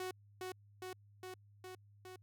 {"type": "tone with echo", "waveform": "sawtooth", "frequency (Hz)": 370, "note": "F#4", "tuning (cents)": 0, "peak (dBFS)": -36, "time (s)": [0, 0.11], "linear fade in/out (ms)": 2, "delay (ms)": 410, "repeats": 5, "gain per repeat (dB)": -2, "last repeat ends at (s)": 2.16, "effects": ["added 102 Hz sine -61 dBFS peak until 2.22 s"]}